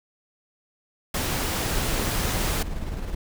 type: noise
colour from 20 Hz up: pink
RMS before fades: -27 dBFS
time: 1.14-2.63 s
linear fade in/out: 5 ms
type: noise with tremolo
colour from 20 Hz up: brown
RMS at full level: -28 dBFS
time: 1.55-3.15 s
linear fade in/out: 5 ms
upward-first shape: square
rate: 19 Hz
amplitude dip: 35%
effects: none